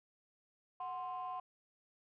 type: ring-modulated tone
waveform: triangle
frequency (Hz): 153.7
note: D#3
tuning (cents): -21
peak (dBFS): -33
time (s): 0.8-1.4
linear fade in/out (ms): 5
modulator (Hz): 891
effects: tanh soft clip ceiling -34 dBFS